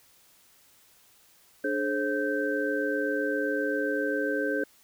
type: tone cluster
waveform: sine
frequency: 293.8 / 426.4 / 534 / 1554 Hz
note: D4 / G#4 / C5 / G6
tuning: +1 / +46 / +35 / -16 cents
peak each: -31 dBFS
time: 1.64-4.64 s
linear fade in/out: 5 ms
effects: white hiss -60 dBFS RMS until 4.83 s